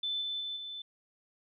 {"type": "tone with level steps", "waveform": "sine", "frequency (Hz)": 3520, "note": "A7", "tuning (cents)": 0, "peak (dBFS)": [-31, -33, -35, -39], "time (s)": [0.03, 0.82], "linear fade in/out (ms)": 5, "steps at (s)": [0.21, 0.4, 0.56], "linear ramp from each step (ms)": 10, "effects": []}